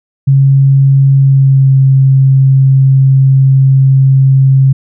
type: tone with pitch glide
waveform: sine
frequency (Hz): 136.6 to 134.33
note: C#3 to C3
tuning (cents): -25 to +46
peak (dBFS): -3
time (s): 0.27-4.73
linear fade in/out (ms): 10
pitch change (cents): -29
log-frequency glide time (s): 1.17-1.76
effects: none